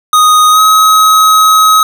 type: tone with pitch glide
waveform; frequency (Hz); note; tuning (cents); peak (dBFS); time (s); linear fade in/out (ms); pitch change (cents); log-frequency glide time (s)
square; 1245 to 1272.6; D#6 to D#6; +1 to +39; -4; 0.13-1.83; 2; +38; 0.51-0.6
effects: none